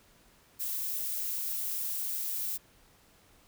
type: noise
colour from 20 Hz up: violet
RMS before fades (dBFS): -34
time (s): 0.59-2.58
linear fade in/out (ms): 20
effects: pink hiss -62 dBFS RMS until 3.47 s